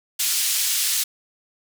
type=band-pass noise; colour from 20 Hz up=white; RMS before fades=-22 dBFS; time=0.19-1.04 s; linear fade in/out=10 ms; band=2800 to 12000 Hz; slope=12 dB/octave; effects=none